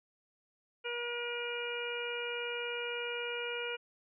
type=harmonic tone; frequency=478.2 Hz; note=A#4; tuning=44 cents sharp; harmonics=1 / 2 / 3 / 4 / 5 / 6; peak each=-39 / -47 / -42 / -51 / -41 / -42 dBFS; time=0.84-3.77 s; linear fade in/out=20 ms; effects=none